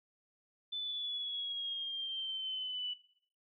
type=exponential sweep; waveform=sine; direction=down; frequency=3520 to 2960 Hz; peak=-36 dBFS; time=0.72-2.94 s; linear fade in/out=10 ms; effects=noise-tail reverb RT60 0.6 s tail -18 dB re dry